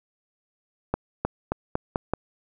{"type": "accelerating click train", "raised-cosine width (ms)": 1, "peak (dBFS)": -9, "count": 6, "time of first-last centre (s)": [0.94, 2.136], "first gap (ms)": 310, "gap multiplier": 0.87, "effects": []}